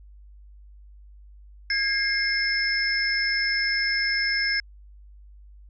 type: tone cluster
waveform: sine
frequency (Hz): 1634 / 2121 / 5260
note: G#6 / C7 / E8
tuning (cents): -29 / +23 / -5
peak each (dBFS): -26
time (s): 1.7-4.6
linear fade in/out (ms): 2
effects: added 50 Hz sine -45 dBFS peak until 5.69 s